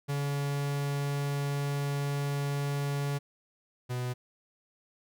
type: tone pair in turn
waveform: 45% pulse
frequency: 142 / 124.44 Hz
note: C#3 / B2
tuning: +42 / +14 cents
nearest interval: major second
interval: 228 cents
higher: first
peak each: -29 / -31 dBFS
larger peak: first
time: 0.08-3.19 / 3.89-4.14 s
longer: first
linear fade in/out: 20 ms
effects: none